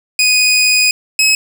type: tone pair in turn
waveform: 20% pulse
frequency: 2489 / 2562 Hz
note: D#7 / E7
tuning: 0 / -50 cents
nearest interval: minor second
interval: 50 cents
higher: second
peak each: -4 dBFS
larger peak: neither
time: 0.19-0.91 / 1.19-1.35 s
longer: first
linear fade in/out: 2 ms
effects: none